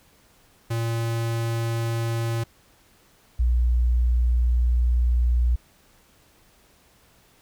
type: tone pair in turn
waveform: square / sine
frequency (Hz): 115.3 / 60.2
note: A#2 / B1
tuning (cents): -19 / -44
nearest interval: major seventh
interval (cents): 1125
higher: first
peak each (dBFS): -24 / -17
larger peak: second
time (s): 0.7-2.44 / 3.39-5.56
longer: second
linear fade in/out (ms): 10
effects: pink hiss -58 dBFS RMS until 7.41 s